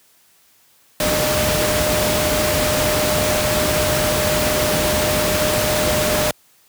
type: tone in noise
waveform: sine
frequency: 608 Hz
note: D#5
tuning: 40 cents flat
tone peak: -20 dBFS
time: 1-6.31 s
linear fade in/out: 2 ms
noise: pink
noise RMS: -19 dBFS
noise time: 1-6.31 s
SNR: -4 dB
effects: white hiss -55 dBFS RMS until 6.68 s + high-pass 60 Hz 12 dB/octave